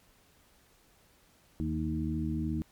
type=harmonic tone with a mistuned harmonic; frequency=78.5 Hz; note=D#2; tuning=16 cents sharp; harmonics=1 / 2 / 3 / 4; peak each=-35 / -35 / -35 / -35 dBFS; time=1.6-2.62 s; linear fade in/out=0 ms; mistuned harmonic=3; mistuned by=-33 cents; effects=pink hiss -64 dBFS RMS until 2.71 s + MP3 96 kbps